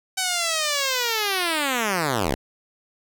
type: linear sweep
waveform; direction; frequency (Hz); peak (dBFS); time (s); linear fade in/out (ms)
5% pulse; down; 763 to 55; -10; 0.17-2.35; 10
effects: none